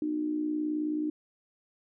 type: tone with amplitude modulation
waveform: sine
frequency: 303.7 Hz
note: D#4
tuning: 42 cents flat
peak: -25 dBFS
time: 0.02-1.1 s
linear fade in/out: 2 ms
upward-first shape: sine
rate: 59.1 Hz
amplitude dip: 60%
effects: none